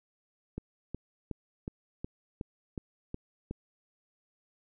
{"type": "click train", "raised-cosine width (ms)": 3, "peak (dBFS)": -23, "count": 9, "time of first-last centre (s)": [0.58, 3.51], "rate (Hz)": 2.73, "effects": []}